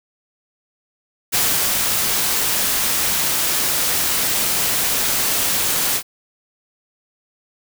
white noise with ADSR envelope, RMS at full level -17 dBFS, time 1.32-6.03 s, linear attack 25 ms, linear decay 370 ms, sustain -2 dB, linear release 73 ms, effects none

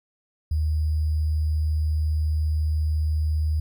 sine tone with sample-and-hold, 77.2 Hz, D#2, 13 cents flat, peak -20 dBFS, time 0.51-3.6 s, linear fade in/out 5 ms, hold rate 4900 Hz, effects none

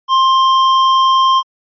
square tone, 1055 Hz, C6, 14 cents sharp, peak -9 dBFS, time 0.08-1.43 s, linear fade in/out 50 ms, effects resampled to 11025 Hz

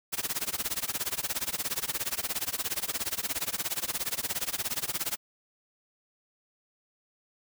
white noise with tremolo, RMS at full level -29 dBFS, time 0.12-5.17 s, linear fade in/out 20 ms, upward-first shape sine, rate 17 Hz, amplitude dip 95%, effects none

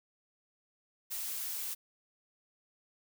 blue noise, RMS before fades -38 dBFS, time 1.1-1.75 s, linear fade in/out 20 ms, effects none

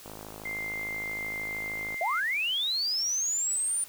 click train, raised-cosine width 1 ms, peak -28 dBFS, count 101, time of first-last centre 0.06-1.943 s, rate 53.1 Hz
sine tone, 2093 Hz, C7, in tune, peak -32 dBFS, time 0.45-2.2 s, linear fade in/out 5 ms
sine linear sweep, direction up, 621 to 9397 Hz, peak -26 dBFS, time 2.01-3.84 s, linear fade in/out 2 ms
effects white hiss -49 dBFS RMS until 3.88 s

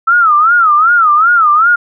sine tone with vibrato, 1304 Hz, E6, 19 cents flat, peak -5 dBFS, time 0.07-1.76 s, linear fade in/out 10 ms, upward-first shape sine, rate 2.6 Hz, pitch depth 170 cents each way, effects none

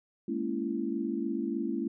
sine chord, A# half-diminished seventh, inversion third, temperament just, 209.8 / 233.1 / 279.7 / 335.6 Hz, G#3 / A#3 / C#4 / E4, +18 / 0 / +16 / +31 cents, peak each -36 / -35 / -35 / -34 dBFS, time 0.28-1.88 s, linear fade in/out 5 ms, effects none

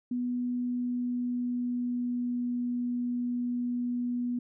sine tone with pitch glide, 245.9 to 243.8 Hz, B3 to B3, -7 to -22 cents, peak -28 dBFS, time 0.11-4.39 s, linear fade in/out 5 ms, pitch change -15 cents, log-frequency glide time 0.63-2.53 s, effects none

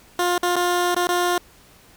15% pulse tone with dropouts, 353.9 Hz, F4, 23 cents sharp, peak -12 dBFS, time 0.19-1.38 s, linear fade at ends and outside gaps 2 ms, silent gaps 0.38-0.43 / 0.558-0.564 / 0.946-0.964 / 1.071-1.089 s, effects pink hiss -51 dBFS RMS until 1.96 s

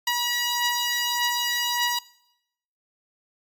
10% pulse beating tone pair, 963 / 964.7 Hz, B5 / B5, -44 / -41 cents, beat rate 1.7 Hz, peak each -20 / -15 dBFS, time 0.07-1.99 s, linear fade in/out 5 ms, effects noise-tail reverb RT60 0.8 s tail -20 dB re dry + MP3 96 kbps

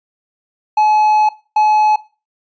triangle tone bursts at uneven times, 853 Hz, G#5, 46 cents sharp, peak -7 dBFS, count 2, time 0.77-1.29 / 1.56-1.96 s, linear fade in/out 5 ms, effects noise-tail reverb RT60 0.3 s tail -17 dB re dry + resampled to 16000 Hz

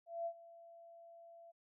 sine tone with ADSR envelope, 675 Hz, E5, 41 cents sharp, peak -36 dBFS, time 0.06-1.52 s, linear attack 200 ms, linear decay 70 ms, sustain -19 dB, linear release 19 ms, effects none

